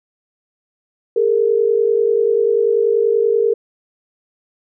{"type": "tone pair together", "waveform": "sine", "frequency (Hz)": [410.3, 460.6], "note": ["G#4", "A#4"], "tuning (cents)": [-21, -21], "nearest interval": "major second", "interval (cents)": 200, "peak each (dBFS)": [-16, -14], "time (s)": [1.16, 3.54], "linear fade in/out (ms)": 5, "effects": []}